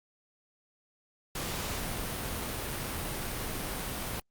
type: noise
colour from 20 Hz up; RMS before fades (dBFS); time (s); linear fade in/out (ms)
pink; -35; 1.35-4.2; 5
effects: Opus 48 kbps